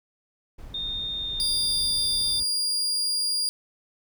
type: noise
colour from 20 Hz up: brown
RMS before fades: -41 dBFS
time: 0.58-2.44 s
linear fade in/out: 10 ms
type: tone with pitch glide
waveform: sine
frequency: 3657 to 3598 Hz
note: A#7 to A7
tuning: -34 to +38 cents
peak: -28 dBFS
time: 0.74-2.4 s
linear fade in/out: 5 ms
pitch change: -28 cents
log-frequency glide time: 1.11-1.95 s
type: tone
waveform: 35% pulse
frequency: 4824 Hz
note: D8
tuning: 46 cents sharp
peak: -22 dBFS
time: 1.4-3.49 s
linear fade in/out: 0 ms
effects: none